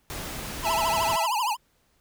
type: noise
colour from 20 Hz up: pink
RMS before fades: -35 dBFS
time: 0.1-1.16 s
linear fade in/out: 0 ms
type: tone with vibrato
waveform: square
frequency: 924 Hz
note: A#5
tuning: 16 cents flat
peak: -24 dBFS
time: 0.62-1.57 s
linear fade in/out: 50 ms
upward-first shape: triangle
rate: 13 Hz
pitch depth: 230 cents each way
type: tone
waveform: sawtooth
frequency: 660 Hz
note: E5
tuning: 2 cents sharp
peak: -25 dBFS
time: 0.64-1.27 s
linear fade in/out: 20 ms
effects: pink hiss -67 dBFS RMS until 2 s